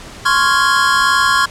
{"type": "chord", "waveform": "square", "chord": "Db major seventh", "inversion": "third", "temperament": "equal", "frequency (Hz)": [1046.5, 1108.7, 1396.9, 1661.2], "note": ["C6", "Db6", "F6", "Ab6"], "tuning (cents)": [0, 0, 0, 0], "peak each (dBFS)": -17, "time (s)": [0.25, 1.46], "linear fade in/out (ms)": 10, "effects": ["pink hiss -34 dBFS RMS until 1.5 s", "low-pass 8000 Hz 12 dB/octave"]}